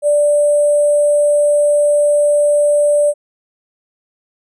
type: tone with sample-and-hold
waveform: sine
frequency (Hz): 587.3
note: D5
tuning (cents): 0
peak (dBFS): -9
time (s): 0.02-3.14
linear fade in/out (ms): 50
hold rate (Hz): 8820
effects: resampled to 22050 Hz